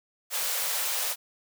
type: high-pass noise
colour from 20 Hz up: white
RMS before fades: -29 dBFS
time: 0.3-1.16 s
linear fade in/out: 50 ms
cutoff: 450 Hz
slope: 96 dB/octave
effects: none